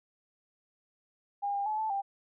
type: tone with pitch steps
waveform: sine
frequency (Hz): 808 / 802 / 858 / 874 / 792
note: G#5 / G5 / A5 / A5 / G5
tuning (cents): -48 / +39 / -44 / -12 / +18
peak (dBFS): -29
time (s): 1.42-2.02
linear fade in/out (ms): 20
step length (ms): 120
effects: none